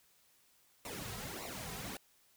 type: noise with flanger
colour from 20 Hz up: pink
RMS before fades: -44 dBFS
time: 0.85-1.97 s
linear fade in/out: 2 ms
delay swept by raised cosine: 0.61 to 3.51 ms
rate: 1.7 Hz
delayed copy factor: -0.8
effects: white hiss -69 dBFS RMS until 2.36 s